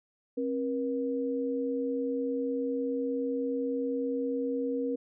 sine tone pair together, 268.3 / 478.1 Hz, C4 / A#4, +44 / +44 cents, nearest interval minor seventh, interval 1000 cents, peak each -31 / -31 dBFS, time 0.37-4.96 s, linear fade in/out 10 ms, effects none

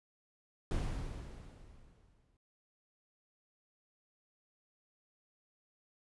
brown noise with exponential decay, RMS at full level -33 dBFS, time 0.71-2.37 s, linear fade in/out 1 ms, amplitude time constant 360 ms, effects resampled to 24000 Hz

